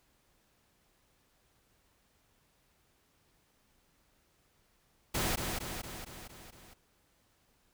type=noise with echo; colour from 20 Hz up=pink; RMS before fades=-32 dBFS; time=5.14-5.36 s; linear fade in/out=10 ms; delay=230 ms; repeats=6; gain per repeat=-4 dB; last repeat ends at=6.74 s; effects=pink hiss -71 dBFS RMS until 7.73 s